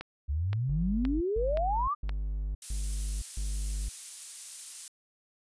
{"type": "click train", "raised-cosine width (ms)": 0.3, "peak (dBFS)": -22, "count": 5, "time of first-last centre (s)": [0.01, 2.093], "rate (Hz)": 1.92}
{"type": "exponential sweep", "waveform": "sine", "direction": "up", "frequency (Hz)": [67.1, 1231], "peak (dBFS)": -27, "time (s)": [0.28, 1.95], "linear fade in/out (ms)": 20}
{"type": "tone bursts", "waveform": "triangle", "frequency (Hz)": 50.4, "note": "G1", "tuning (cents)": 49, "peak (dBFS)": -28, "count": 5, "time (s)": [0.69, 3.89], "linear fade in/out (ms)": 5, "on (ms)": 520, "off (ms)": 150}
{"type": "noise", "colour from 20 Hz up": "violet", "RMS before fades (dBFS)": -36, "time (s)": [2.62, 4.88], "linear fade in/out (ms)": 2}
{"effects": ["resampled to 22050 Hz"]}